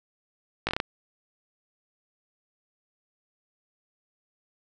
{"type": "slowing click train", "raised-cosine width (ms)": 0.3, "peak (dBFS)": -10, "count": 6, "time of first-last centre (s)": [0.67, 0.801], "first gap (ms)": 18, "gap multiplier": 1.19, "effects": []}